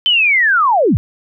sine linear sweep, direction down, 3100 to 67.7 Hz, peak -9 dBFS, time 0.06-0.97 s, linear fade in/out 0 ms, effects none

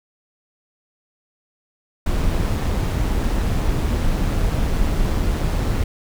brown noise with amplitude modulation, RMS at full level -18 dBFS, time 2.06-5.84 s, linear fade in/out 5 ms, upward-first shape sine, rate 158 Hz, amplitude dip 30%, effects none

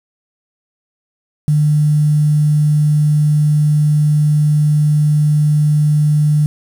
sine tone with quantisation, 150 Hz, D3, 37 cents sharp, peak -9 dBFS, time 1.48-6.46 s, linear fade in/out 0 ms, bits 6, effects none

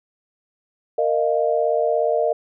sine tone cluster, 463.3 / 614 / 691 Hz, A#4 / D#5 / F5, -11 / -23 / -19 cents, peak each -21 / -20 / -23 dBFS, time 0.98-2.33 s, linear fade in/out 5 ms, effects none

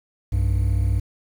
triangle tone pair together, 62.55 / 98 Hz, B1 / G2, +23 / 0 cents, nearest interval minor sixth, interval 777 cents, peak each -18 dBFS, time 0.32-1 s, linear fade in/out 10 ms, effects tanh soft clip ceiling -8 dBFS + 8-bit

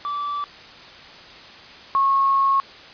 triangle / sine tone pair in turn, 1160 / 1092.7 Hz, D6 / C#6, -22 / -25 cents, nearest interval minor second, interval 103 cents, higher first, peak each -22 / -15 dBFS, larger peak second, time 0.05-0.44 / 1.95-2.6 s, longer second, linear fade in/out 0 ms, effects white hiss -42 dBFS RMS until 2.93 s + resampled to 11025 Hz

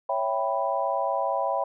sine chord, C# half-diminished seventh, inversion none, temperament equal, 554.4 / 659.3 / 784 / 987.8 Hz, C#5 / E5 / G5 / B5, 0 / 0 / 0 / 0 cents, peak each -29 dBFS, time 0.09-1.64 s, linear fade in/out 5 ms, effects none

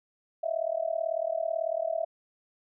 sine tone with amplitude modulation, 655 Hz, E5, 11 cents flat, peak -23 dBFS, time 0.43-2.05 s, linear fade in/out 10 ms, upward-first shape sine, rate 38.1 Hz, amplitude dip 95%, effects none

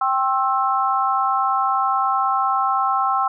sine chord, C major, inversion second, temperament equal with one note detuned, 784 / 1067.9 / 1318.5 Hz, G5 / C6 / E6, 0 / +35 / 0 cents, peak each -21 dBFS, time 0.01-3.28 s, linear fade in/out 5 ms, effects none

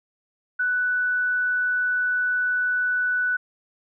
sine tone, 1487 Hz, F#6, 8 cents sharp, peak -20 dBFS, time 0.59-3.37 s, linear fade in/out 10 ms, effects none

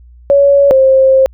sine tone pair in turn, 562 / 530.5 Hz, C#5 / C5, +24 / +24 cents, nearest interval minor second, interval 100 cents, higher first, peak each -4 dBFS, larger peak neither, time 0.3-0.71 / 0.71-1.26 s, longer second, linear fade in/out 0 ms, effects added 60 Hz sine -36 dBFS peak until 1.33 s

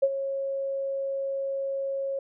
sine tone with ADSR envelope, 546 Hz, C#5, 26 cents flat, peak -16 dBFS, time 0.02-2.19 s, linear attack 13 ms, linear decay 50 ms, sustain -11 dB, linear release 3 ms, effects none

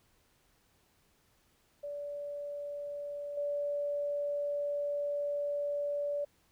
sine tone with level steps, 578 Hz, D5, 28 cents flat, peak -37 / -31 dBFS, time 1.83-6.25 s, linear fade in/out 10 ms, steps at 3.37 s, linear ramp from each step 5 ms, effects pink hiss -70 dBFS RMS until 6.51 s

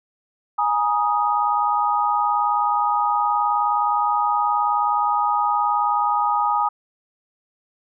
sine chord, Ab suspended second, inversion none, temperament equal with one note detuned, 830.6 / 949.7 / 1244.5 Hz, Ab5 / Bb5 / Eb6, 0 / +32 / 0 cents, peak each -21 / -23 / -21 dBFS, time 0.58-6.69 s, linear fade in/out 10 ms, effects none

